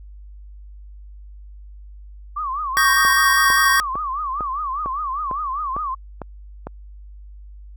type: tone with vibrato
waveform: sine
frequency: 1136 Hz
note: C#6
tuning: 42 cents sharp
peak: -22 dBFS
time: 2.36-5.95 s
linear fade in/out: 10 ms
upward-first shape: triangle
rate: 5 Hz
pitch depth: 200 cents each way
type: chord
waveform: square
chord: G diminished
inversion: second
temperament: equal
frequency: 1108.7 / 1568 / 1864.7 Hz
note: Db6 / G6 / Bb6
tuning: 0 / 0 / 0 cents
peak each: -19 dBFS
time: 2.77-3.8 s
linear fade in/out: 0 ms
type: click train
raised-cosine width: 1 ms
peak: -15 dBFS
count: 9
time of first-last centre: 3.05-6.67 s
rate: 2.21 Hz
effects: added 50 Hz sine -37 dBFS peak until 7.76 s